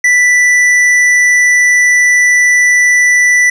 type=tone with hard clipping; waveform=sine; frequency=1975.5 Hz; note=B6; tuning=in tune; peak=-7 dBFS; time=0.04-3.5 s; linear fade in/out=5 ms; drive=8 dB; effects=none